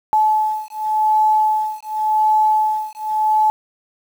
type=beating tone pair; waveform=sine; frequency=861 / 861.89 Hz; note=A5 / A5; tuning=-38 / -36 cents; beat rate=0.89 Hz; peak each=-17 dBFS; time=0.13-3.5 s; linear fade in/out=0 ms; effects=7-bit